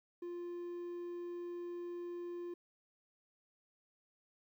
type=tone; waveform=triangle; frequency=349.2 Hz; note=F4; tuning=in tune; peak=-39 dBFS; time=0.22-2.54 s; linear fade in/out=5 ms; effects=13-bit